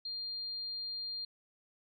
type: tone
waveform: sine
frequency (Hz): 4200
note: C8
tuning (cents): +6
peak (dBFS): -37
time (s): 0.05-1.25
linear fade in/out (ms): 5
effects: none